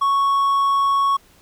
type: tone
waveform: triangle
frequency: 1108.7 Hz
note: C#6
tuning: in tune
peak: -13 dBFS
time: 0.01-1.17 s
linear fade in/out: 10 ms
effects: pink hiss -53 dBFS RMS until 1.41 s